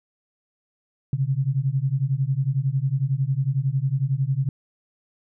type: beating tone pair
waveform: sine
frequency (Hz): 129.7 / 140.7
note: C3 / C#3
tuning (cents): -15 / +26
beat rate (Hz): 11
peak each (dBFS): -23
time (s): 1.13-4.49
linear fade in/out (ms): 2
effects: none